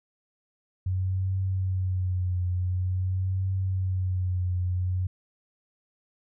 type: tone with vibrato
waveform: sine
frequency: 92.5 Hz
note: F#2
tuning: in tune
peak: -24 dBFS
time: 0.86-5.07 s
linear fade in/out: 5 ms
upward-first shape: triangle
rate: 0.47 Hz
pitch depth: 50 cents each way
effects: none